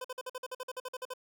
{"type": "tone bursts", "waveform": "25% pulse", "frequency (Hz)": 509, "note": "C5", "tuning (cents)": -48, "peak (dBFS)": -33, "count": 14, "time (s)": [0.01, 1.137], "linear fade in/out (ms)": 5, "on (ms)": 35, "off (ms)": 49, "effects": []}